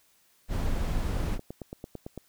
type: noise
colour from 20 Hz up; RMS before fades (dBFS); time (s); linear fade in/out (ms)
brown; -28; 0.48-1.39; 50
type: click train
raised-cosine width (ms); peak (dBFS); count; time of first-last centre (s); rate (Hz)
2; -24; 10; 1.17-2.177; 8.94
effects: white hiss -65 dBFS RMS until 2.28 s